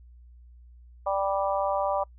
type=harmonic tone; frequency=196 Hz; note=G3; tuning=in tune; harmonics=3 / 4 / 5 / 6; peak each=-27 / -29 / -31 / -33 dBFS; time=1.06-2.04 s; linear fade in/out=10 ms; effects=noise-tail reverb RT60 0.1 s tail -26 dB re dry + added 60 Hz sine -48 dBFS peak until 2.18 s